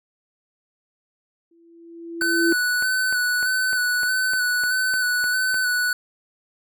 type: tone with exponential growth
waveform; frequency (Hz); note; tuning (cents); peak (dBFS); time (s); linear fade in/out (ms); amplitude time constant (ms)
sine; 335.8; E4; +32; -15; 1.51-2.53; 5; 220
type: tone with vibrato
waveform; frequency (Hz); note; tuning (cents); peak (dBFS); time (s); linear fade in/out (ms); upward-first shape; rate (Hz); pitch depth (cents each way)
square; 1496; F#6; +19; -20; 2.21-5.93; 2; square; 1.6; 21
type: click train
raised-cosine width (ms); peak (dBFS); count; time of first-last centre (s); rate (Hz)
0.5; -20; 12; 2.22-5.543; 3.31
effects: none